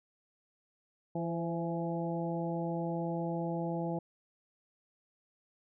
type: harmonic tone with a mistuned harmonic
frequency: 167.8 Hz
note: E3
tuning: 31 cents sharp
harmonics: 1 / 2 / 3 / 4 / 5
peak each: -35 / -38 / -40 / -41 / -42 dBFS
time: 1.15-3.99 s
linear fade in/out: 5 ms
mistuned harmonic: 3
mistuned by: +32 cents
effects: none